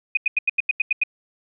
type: tone bursts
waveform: sine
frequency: 2489 Hz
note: D#7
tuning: in tune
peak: -15 dBFS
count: 9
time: 0.15-1.036 s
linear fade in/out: 5 ms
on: 22 ms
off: 86 ms
effects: none

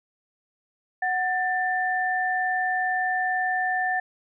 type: tone pair together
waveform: sine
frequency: 740 / 1778.9 Hz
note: F#5 / A6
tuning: 0 / +18 cents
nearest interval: octave + minor third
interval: 1518 cents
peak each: -25 dBFS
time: 1.02-4 s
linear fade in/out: 5 ms
effects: none

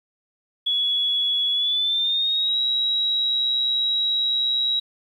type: tone with pitch glide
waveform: sine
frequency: 3377 to 3857 Hz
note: G#7 to B7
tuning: +28 to -42 cents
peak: -19 dBFS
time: 0.66-4.8 s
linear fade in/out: 10 ms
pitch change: +230 cents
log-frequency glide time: 1.52-2.57 s
effects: 9-bit

